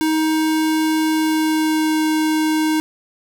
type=tone with pitch glide; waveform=square; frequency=314.7 to 312.2 Hz; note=D#4 to D#4; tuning=+20 to +6 cents; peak=-16 dBFS; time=0.01-2.8 s; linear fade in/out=0 ms; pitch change=-14 cents; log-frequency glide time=1.08-2.04 s; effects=none